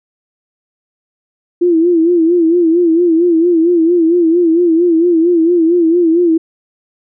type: tone with vibrato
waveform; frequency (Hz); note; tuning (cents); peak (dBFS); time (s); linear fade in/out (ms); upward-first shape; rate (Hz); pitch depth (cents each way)
sine; 338; E4; +43; -7; 1.61-6.38; 10; sine; 4.4; 90
effects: none